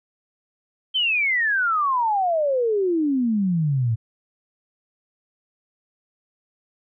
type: exponential sweep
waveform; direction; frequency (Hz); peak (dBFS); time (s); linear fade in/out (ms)
sine; down; 3156 to 108.2; -18; 0.94-3.96; 20
effects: none